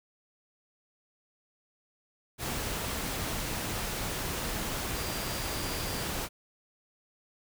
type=tone in noise; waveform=sine; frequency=4760 Hz; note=D8; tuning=22 cents sharp; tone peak=-44 dBFS; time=4.93-6.08 s; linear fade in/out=50 ms; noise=pink; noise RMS=-34 dBFS; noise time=2.38-6.29 s; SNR=-13 dB; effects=none